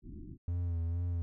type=low-pass noise; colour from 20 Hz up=pink; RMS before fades=-46 dBFS; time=0.02-0.38 s; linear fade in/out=50 ms; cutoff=350 Hz; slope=96 dB/octave
type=tone with vibrato; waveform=triangle; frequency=85.5 Hz; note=F2; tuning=36 cents flat; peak=-29 dBFS; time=0.48-1.22 s; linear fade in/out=0 ms; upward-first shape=sine; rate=2.2 Hz; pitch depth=47 cents each way
effects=none